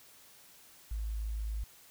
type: tone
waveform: sine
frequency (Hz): 53.7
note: A1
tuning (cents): -41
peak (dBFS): -33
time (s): 0.91-1.64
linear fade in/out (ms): 5
effects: white hiss -58 dBFS RMS until 1.9 s

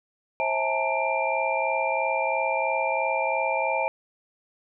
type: tone cluster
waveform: sine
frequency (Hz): 533 / 650 / 848 / 911 / 2374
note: C5 / E5 / G#5 / A#5 / D7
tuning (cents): +32 / -24 / +36 / -40 / +18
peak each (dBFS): -29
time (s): 0.4-3.88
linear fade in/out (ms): 0
effects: none

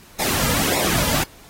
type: noise with flanger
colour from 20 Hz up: pink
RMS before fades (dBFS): -21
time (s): 0.19-1.24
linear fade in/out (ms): 10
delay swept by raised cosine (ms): 0.64 to 2.74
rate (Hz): 1.7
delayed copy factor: -0.85
effects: pink hiss -47 dBFS RMS until 1.49 s + AAC 48 kbps

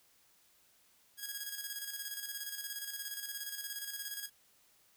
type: tone with tremolo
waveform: 5% pulse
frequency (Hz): 1649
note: G#6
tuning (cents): -13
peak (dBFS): -27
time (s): 1.17-4.3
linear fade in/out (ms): 50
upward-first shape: square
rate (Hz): 17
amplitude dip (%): 50
effects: white hiss -68 dBFS RMS until 4.96 s

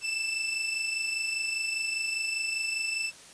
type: tone pair together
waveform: sawtooth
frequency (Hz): 2644 / 2669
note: E7 / E7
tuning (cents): +5 / +21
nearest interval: unison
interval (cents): 16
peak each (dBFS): -26 / -33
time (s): 0.01-3.12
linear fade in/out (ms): 50
effects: white hiss -50 dBFS RMS until 3.33 s + resampled to 22050 Hz

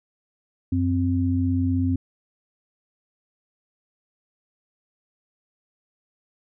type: tone pair together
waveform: sine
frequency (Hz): 92.49 / 261.6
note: F#2 / C4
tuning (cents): 0 / 0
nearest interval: octave + tritone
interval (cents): 1800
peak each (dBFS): -22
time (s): 0.72-1.96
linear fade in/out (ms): 5
effects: none

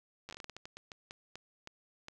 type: slowing click train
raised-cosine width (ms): 0.2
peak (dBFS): -28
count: 17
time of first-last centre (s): 0.29-2.084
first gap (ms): 9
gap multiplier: 1.29
effects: none

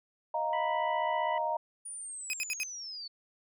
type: chord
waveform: sine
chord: Eb suspended second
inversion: none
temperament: equal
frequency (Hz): 622.3 / 698.5 / 932.3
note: Eb5 / F5 / Bb5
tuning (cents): 0 / 0 / 0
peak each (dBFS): -34 / -36 / -31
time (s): 0.34-1.57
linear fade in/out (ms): 5
type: harmonic tone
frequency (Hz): 987.8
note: B5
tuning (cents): 0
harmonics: 1 / 2 / 3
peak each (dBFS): -36 / -39 / -47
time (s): 0.53-1.38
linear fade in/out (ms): 2
type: linear sweep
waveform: sine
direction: down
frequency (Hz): 9620 to 4402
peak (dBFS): -39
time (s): 1.85-3.08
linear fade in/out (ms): 10
type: tone bursts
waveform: 35% pulse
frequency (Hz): 2523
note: D#7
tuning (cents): +23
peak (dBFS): -29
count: 4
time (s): 2.3-2.633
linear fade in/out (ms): 0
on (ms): 33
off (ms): 67
effects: none

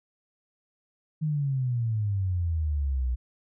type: exponential sweep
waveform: sine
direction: down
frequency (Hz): 158.1 to 60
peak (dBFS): -24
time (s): 1.21-3.16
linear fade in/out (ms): 20
effects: none

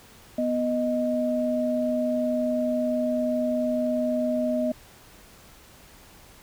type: tone pair together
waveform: sine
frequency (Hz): 246.6 / 622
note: B3 / D#5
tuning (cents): -2 / -1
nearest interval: octave + major third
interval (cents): 1601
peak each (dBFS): -25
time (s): 0.38-4.72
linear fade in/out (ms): 5
effects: pink hiss -51 dBFS RMS until 6.42 s

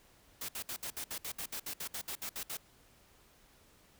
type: noise bursts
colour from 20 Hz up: white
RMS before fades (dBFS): -40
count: 16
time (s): 0.41-2.571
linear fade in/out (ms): 5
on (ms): 76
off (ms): 63
effects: pink hiss -64 dBFS RMS until 3.99 s

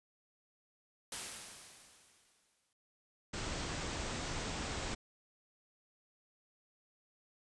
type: noise with exponential decay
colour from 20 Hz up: white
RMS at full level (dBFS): -40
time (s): 1.12-2.73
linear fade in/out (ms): 2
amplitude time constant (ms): 350
type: low-pass noise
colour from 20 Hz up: pink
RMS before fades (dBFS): -40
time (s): 3.33-4.95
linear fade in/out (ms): 10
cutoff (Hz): 8400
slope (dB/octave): 96
effects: resampled to 24000 Hz

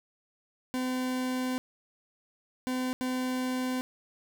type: tone bursts at uneven times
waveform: 40% pulse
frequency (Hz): 255.1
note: C4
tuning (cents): -44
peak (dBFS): -28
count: 3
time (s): 0.74-1.58 / 2.67-2.93 / 3.01-3.81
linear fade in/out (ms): 0
effects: none

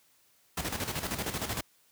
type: noise with tremolo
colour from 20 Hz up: pink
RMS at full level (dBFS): -32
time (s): 0.57-1.61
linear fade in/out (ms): 5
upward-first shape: square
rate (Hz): 13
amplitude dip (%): 60
effects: white hiss -66 dBFS RMS until 1.91 s + high-pass 60 Hz 12 dB/octave

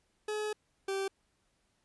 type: tone pair in turn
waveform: 40% pulse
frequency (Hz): 424.5 / 389.1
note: G#4 / G4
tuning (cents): +38 / -13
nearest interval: major second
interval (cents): 151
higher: first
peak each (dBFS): -32 / -31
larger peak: second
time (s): 0.28-0.53 / 0.88-1.08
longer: first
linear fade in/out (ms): 5
effects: pink hiss -75 dBFS RMS until 1.84 s + resampled to 24000 Hz

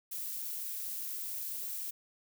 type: noise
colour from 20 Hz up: violet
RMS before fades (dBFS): -39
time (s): 0.11-1.91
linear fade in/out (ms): 10
effects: none

